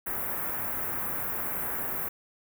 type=band-stop noise; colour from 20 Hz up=white; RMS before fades=-32 dBFS; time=0.06-2.09 s; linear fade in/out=10 ms; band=1800 to 13000 Hz; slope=24 dB/octave; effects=none